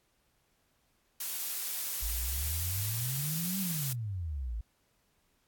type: noise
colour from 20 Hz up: blue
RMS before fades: -35 dBFS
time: 1.2-3.93 s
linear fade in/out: 5 ms
type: exponential two-way sweep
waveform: sine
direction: up then down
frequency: 51.91 to 196 to 51.91 Hz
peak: -33 dBFS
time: 2.02-4.61 s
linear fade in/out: 5 ms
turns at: 3.59 s
effects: pink hiss -73 dBFS RMS until 5.47 s + AAC 64 kbps